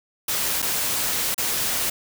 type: noise with dropouts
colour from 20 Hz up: white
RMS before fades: -24 dBFS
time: 0.28-1.9 s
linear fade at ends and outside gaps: 5 ms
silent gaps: 0.62-0.625 / 1.345-1.379 s
effects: none

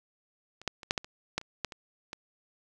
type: clicks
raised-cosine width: 0.2 ms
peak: -30 / -12 / -27 / -8 / -12 / -28 / -12 / -30 / -13 / -25 / -21 dBFS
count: 11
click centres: 0.616 / 0.677 / 0.832 / 0.909 / 0.978 / 1.045 / 1.38 / 1.414 / 1.647 / 1.722 / 2.131 s
effects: none

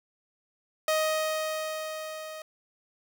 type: tone with level ramp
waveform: sawtooth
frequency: 626 Hz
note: D#5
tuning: 10 cents sharp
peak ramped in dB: -19 to -35 dBFS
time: 0.88-2.42 s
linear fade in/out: 2 ms
effects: none

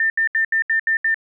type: tone bursts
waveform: sine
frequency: 1797 Hz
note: A6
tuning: 36 cents sharp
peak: -15 dBFS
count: 7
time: 0-1.144 s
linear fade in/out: 2 ms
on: 100 ms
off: 74 ms
effects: none

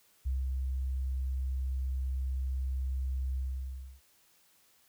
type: tone with ADSR envelope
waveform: sine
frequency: 65.41 Hz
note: C2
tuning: in tune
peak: -28 dBFS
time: 0.25-4.01 s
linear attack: 18 ms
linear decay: 180 ms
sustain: -2 dB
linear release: 640 ms
effects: white hiss -66 dBFS RMS until 4.88 s

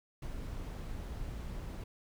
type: noise with ADSR envelope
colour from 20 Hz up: brown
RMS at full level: -39 dBFS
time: 0.22-1.84 s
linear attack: 4 ms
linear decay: 71 ms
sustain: -2 dB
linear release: 5 ms
effects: none

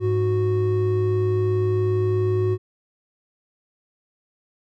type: tone pair together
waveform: triangle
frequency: 103.83 / 368.6 Hz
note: G#2 / F#4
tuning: 0 / -7 cents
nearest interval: octave + minor seventh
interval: 2193 cents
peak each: -19 dBFS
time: 0-2.58 s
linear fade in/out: 50 ms
effects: none

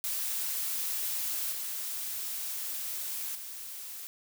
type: noise with level steps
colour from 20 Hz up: blue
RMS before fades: -33 / -36 / -42 dBFS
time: 0.04-4.07 s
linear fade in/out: 0 ms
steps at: 1.52 / 3.35 s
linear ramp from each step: 5 ms
effects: none

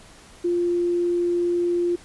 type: tone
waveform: sine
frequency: 348.7 Hz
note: F4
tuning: 3 cents flat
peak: -19 dBFS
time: 0.44-1.96 s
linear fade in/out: 10 ms
effects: pink hiss -48 dBFS RMS until 2.04 s + resampled to 24000 Hz

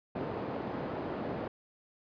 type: band-pass noise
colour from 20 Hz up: white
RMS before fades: -37 dBFS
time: 0.15-1.48 s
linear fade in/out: 5 ms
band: 110 to 580 Hz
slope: 12 dB/octave
effects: resampled to 11025 Hz

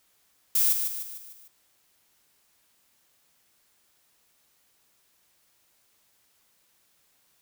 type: noise with echo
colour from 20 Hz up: violet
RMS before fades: -22 dBFS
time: 0.55-0.73 s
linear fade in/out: 5 ms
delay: 150 ms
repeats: 5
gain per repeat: -6 dB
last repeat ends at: 1.48 s
effects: white hiss -67 dBFS RMS until 7.41 s

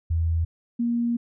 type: tone pair in turn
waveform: sine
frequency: 82.41 / 236.2 Hz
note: E2 / A#3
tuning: 0 / +23 cents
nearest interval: octave + tritone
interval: 1823 cents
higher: second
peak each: -20 / -21 dBFS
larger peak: first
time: 0.1-0.45 / 0.79-1.17 s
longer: second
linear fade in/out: 10 ms
effects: none

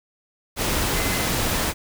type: tone in noise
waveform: sine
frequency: 2052 Hz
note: C7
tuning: 34 cents flat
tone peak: -32 dBFS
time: 0.92-1.29 s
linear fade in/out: 50 ms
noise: pink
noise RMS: -23 dBFS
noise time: 0.56-1.74 s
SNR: -12 dB
effects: none

